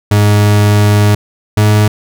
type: tone pair in turn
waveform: 40% pulse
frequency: 103.83 / 105.58 Hz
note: G#2 / G#2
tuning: 0 / +29 cents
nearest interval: unison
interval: 29 cents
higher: second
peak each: -5 dBFS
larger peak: neither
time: 0.11-1.15 / 1.57-1.88 s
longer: first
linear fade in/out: 5 ms
effects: none